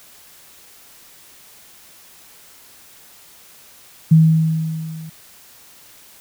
sine tone with level ramp, 160 Hz, D#3, 49 cents sharp, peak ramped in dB -5 to -31 dBFS, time 4.11-5.1 s, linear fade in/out 10 ms, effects white hiss -46 dBFS RMS until 6.2 s

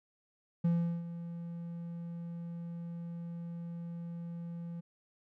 triangle tone with ADSR envelope, 170 Hz, F3, 46 cents flat, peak -23 dBFS, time 0.64-4.81 s, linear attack 9 ms, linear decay 380 ms, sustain -14 dB, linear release 14 ms, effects none

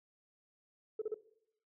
sine tone bursts, 435.9 Hz, A4, 16 cents flat, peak -32 dBFS, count 3, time 0.99-1.144 s, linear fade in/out 5 ms, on 28 ms, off 35 ms, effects noise-tail reverb RT60 0.7 s tail -17 dB re dry + tanh soft clip ceiling -29 dBFS

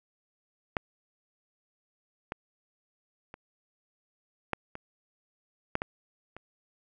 clicks, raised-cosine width 0.5 ms, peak -12 / -18 / -28 / -13 / -24 / -12 / -16 / -28 dBFS, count 8, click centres 0.768 / 2.321 / 3.341 / 4.533 / 4.754 / 5.754 / 5.819 / 6.366 s, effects none

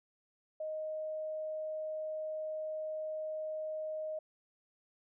sine tone, 623 Hz, D#5, 2 cents sharp, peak -36 dBFS, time 0.6-4.19 s, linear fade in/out 5 ms, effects none

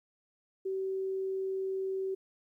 sine tone, 382.6 Hz, G4, 42 cents flat, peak -31 dBFS, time 0.65-2.15 s, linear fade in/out 10 ms, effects 12-bit

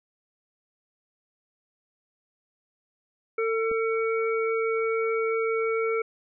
harmonic tone, 449.4 Hz, A4, 37 cents sharp, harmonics 1 / 3 / 5, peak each -24 / -32 / -33 dBFS, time 3.38-6.02 s, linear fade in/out 5 ms
clicks, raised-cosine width 2 ms, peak -28 dBFS, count 2, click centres 3.713 / 3.717 s
effects none

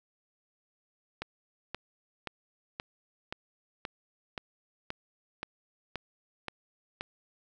click train, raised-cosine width 0.3 ms, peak -19 dBFS, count 12, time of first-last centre 1.22-7.009 s, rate 1.9 Hz, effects none

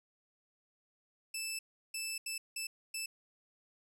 15% pulse tone bursts at uneven times, 2637 Hz, E7, in tune, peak -30 dBFS, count 5, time 1.34-1.59 / 1.94-2.18 / 2.26-2.38 / 2.56-2.67 / 2.94-3.06 s, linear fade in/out 5 ms, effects none

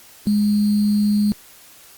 sine tone with sample-and-hold, 207.7 Hz, G#3, in tune, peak -14 dBFS, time 0.27-1.32 s, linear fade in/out 0 ms, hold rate 4410 Hz, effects white hiss -46 dBFS RMS until 1.97 s + Opus 48 kbps

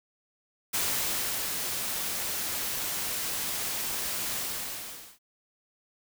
white noise with ADSR envelope, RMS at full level -28 dBFS, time 0.73-5.19 s, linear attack 16 ms, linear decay 690 ms, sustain -4 dB, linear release 820 ms, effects none

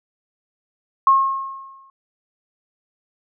sine tone with exponential decay, 1080 Hz, C#6, 45 cents flat, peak -8 dBFS, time 1.07-1.9 s, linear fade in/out 2 ms, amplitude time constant 180 ms, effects none

